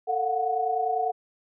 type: tone cluster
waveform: sine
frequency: 446.6 / 708 / 738 Hz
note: A4 / F5 / F#5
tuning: +26 / +23 / -5 cents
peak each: -30 / -30 / -25 dBFS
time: 0.07-1.12 s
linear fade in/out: 20 ms
effects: none

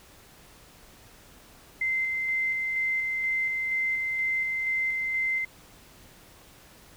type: tone with tremolo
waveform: sine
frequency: 2076 Hz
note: C7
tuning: 14 cents flat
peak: -24 dBFS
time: 1.81-5.45 s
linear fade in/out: 5 ms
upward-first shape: square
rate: 2.1 Hz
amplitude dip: 25%
effects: pink hiss -53 dBFS RMS until 6.96 s

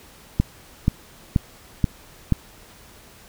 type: click train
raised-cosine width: 5 ms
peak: -4 dBFS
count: 5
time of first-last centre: 0.4-2.323 s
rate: 2.08 Hz
effects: pink hiss -48 dBFS RMS until 3.28 s

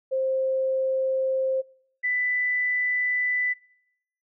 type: tone pair in turn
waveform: sine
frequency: 527 / 1989.7 Hz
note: C5 / B6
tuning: +12 / +12 cents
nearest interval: octave + major seventh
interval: 2300 cents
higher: second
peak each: -22 / -22 dBFS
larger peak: neither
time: 0.11-1.62 / 2.03-3.54 s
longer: neither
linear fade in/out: 20 ms
effects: noise-tail reverb RT60 0.8 s tail -25 dB re dry

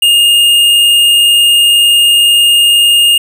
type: tone with tanh clipping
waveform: sine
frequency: 2833 Hz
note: F7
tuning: 24 cents sharp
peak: -6 dBFS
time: 0.02-3.18 s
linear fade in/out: 5 ms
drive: 14 dB
effects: none

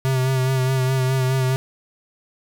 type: tone with vibrato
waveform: square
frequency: 130.81 Hz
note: C3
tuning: in tune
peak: -18 dBFS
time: 0.05-1.56 s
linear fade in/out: 0 ms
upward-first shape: sine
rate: 4.8 Hz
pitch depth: 32 cents each way
effects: none

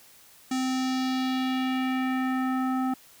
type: tone with low-pass filter sweep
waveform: square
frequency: 259.2 Hz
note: C4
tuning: 16 cents flat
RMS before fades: -27 dBFS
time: 0.51-2.94 s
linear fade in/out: 5 ms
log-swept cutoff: 7500 to 1100 Hz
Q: 1.8
effects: white hiss -54 dBFS RMS until 3.2 s

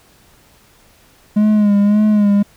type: tone with vibrato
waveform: triangle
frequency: 207.7 Hz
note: G#3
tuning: in tune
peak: -7 dBFS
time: 1.36-2.43 s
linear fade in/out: 10 ms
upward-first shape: sine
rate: 1.8 Hz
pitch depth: 48 cents each way
effects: pink hiss -50 dBFS RMS until 2.56 s

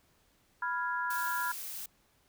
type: chord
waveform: sine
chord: F diminished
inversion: second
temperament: equal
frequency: 987.8 / 1396.9 / 1661.2 Hz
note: Cb6 / F6 / Ab6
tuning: 0 / 0 / 0 cents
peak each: -34 / -35 / -37 dBFS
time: 0.62-1.52 s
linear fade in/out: 5 ms
type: noise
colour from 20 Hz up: blue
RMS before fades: -41 dBFS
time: 1.1-1.86 s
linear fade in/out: 5 ms
effects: pink hiss -69 dBFS RMS until 2.28 s

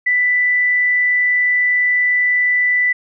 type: tone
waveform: sine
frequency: 1983 Hz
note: B6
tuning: 7 cents sharp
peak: -12 dBFS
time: 0.06-2.93 s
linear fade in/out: 10 ms
effects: none

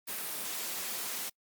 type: high-pass noise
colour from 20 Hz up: white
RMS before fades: -37 dBFS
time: 0.07-1.3 s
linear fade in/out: 20 ms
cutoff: 160 Hz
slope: 24 dB/octave
effects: noise-tail reverb RT60 0.1 s tail -25 dB re dry + Opus 32 kbps

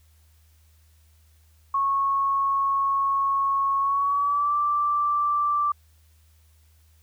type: tone with pitch glide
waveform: sine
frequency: 1100 to 1172.2 Hz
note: C#6 to D6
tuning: -14 to -4 cents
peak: -20 dBFS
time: 1.74-5.72 s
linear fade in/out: 5 ms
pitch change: +110 cents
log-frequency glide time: 3.8-4.56 s
effects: added 78 Hz sine -55 dBFS peak until 7.02 s + white hiss -65 dBFS RMS until 7.02 s

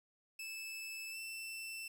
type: tone with pitch glide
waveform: sawtooth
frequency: 2624 to 2670 Hz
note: E7 to E7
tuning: -9 to +22 cents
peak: -40 dBFS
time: 0.39-1.88 s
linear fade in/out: 5 ms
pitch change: +31 cents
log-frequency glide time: 1.1-1.17 s
effects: 11-bit

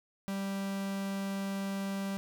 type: tone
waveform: 45% pulse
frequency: 196 Hz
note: G3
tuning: in tune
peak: -33 dBFS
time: 0.28-2.17 s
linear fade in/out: 0 ms
effects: none

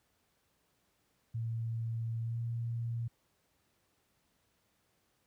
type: tone with pitch glide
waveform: sine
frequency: 114.3 to 116.77 Hz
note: A#2 to A#2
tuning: -34 to +3 cents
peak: -33 dBFS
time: 1.34-3.08 s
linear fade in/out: 10 ms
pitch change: +37 cents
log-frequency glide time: 2.21-2.38 s
effects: pink hiss -75 dBFS RMS until 5.26 s + high-pass 60 Hz 12 dB/octave

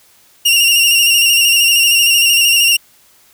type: tone with vibrato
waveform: sawtooth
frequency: 2794 Hz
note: F7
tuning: in tune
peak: -5 dBFS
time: 0.45-2.77 s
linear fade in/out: 10 ms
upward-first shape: square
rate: 13 Hz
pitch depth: 33 cents each way
effects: white hiss -49 dBFS RMS until 3.33 s

